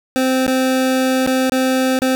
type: tone with dropouts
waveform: 25% pulse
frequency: 260 Hz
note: C4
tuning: 11 cents flat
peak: -10 dBFS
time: 0.16-2.15 s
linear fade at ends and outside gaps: 0 ms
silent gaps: 0.465-0.479 / 1.264-1.273 / 1.496-1.521 / 1.99-2.019 s
effects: none